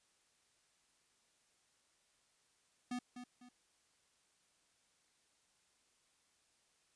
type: tone with echo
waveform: square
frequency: 246.9 Hz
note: B3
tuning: in tune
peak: -39 dBFS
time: 2.91-2.99 s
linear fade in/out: 5 ms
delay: 250 ms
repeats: 2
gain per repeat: -9 dB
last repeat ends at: 3.49 s
effects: white hiss -75 dBFS RMS until 6.95 s + resampled to 22050 Hz